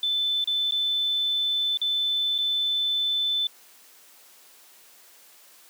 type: tone with dropouts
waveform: sine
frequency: 3520 Hz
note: A7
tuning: in tune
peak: -22 dBFS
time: 0.03-3.47 s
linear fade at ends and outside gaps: 2 ms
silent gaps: 0.442-0.474 / 0.71-0.721 / 1.773-1.815 / 2.381-2.386 s
effects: white hiss -53 dBFS RMS until 5.69 s + high-pass 300 Hz 12 dB/octave